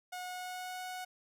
sawtooth tone with pitch glide, 727 to 735.9 Hz, F#5 to F#5, -31 to -10 cents, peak -36 dBFS, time 0.12-1.05 s, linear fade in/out 10 ms, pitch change +21 cents, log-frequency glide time 0.23-0.81 s, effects none

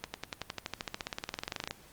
accelerating click train, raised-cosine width 0.2 ms, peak -17 dBFS, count 28, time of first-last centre 0.04-1.71 s, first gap 100 ms, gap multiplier 0.96, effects pink hiss -57 dBFS RMS until 1.92 s + Opus 32 kbps

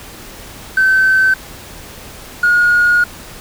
triangle tone pair in turn, 1537 / 1438.4 Hz, G6 / F#6, -35 / -49 cents, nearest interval minor second, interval 114 cents, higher first, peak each -5 dBFS, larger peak neither, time 0.77-1.34 / 2.43-3.04 s, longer second, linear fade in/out 5 ms, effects tanh soft clip ceiling -5 dBFS + pink hiss -34 dBFS RMS until 3.4 s

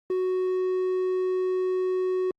triangle tone, 370 Hz, F#4, in tune, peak -21 dBFS, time 0.1-2.31 s, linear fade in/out 2 ms, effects Opus 24 kbps

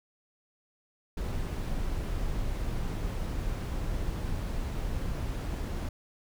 brown noise, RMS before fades -32 dBFS, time 1.17-5.89 s, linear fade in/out 5 ms, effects none

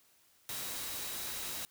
sine tone in noise, 3869 Hz, B7, 36 cents flat, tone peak -50 dBFS, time 0.49-1.65 s, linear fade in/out 0 ms, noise white, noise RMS -40 dBFS, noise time 0.49-1.65 s, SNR -13 dB, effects white hiss -67 dBFS RMS until 1.7 s

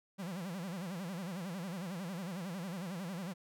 45% pulse tone with vibrato, 181.3 Hz, F#3, 35 cents flat, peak -39 dBFS, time 0.18-3.34 s, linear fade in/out 20 ms, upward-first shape sine, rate 11 Hz, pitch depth 180 cents each way, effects none

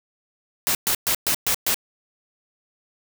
white noise bursts, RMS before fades -21 dBFS, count 6, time 0.67-1.744 s, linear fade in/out 0 ms, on 79 ms, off 120 ms, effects none

